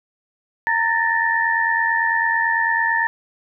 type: tone cluster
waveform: sine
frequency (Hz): 921 / 1763 / 1852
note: A#5 / A6 / A#6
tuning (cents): -21 / +3 / -12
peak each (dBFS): -21 / -19 / -23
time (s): 0.67-3.07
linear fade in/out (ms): 0
effects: none